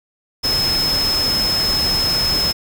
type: tone in noise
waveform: sine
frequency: 5180 Hz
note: E8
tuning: 31 cents flat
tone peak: -16 dBFS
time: 0.43-2.53 s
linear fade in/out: 20 ms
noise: pink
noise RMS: -24 dBFS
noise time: 0.43-2.53 s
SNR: +5 dB
effects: none